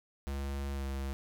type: tone with pitch glide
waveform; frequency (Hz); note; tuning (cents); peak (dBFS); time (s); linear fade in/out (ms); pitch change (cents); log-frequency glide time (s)
square; 69.3 to 67.95; C#2 to C#2; 0 to -34; -35; 0.27-1.13; 0; -34; 0.73-0.84
effects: none